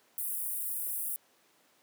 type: high-pass noise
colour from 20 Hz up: pink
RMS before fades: -35 dBFS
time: 0.18-1.16 s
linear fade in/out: 0 ms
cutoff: 9600 Hz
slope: 48 dB/octave
effects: pink hiss -66 dBFS RMS until 1.82 s + high-pass 300 Hz 12 dB/octave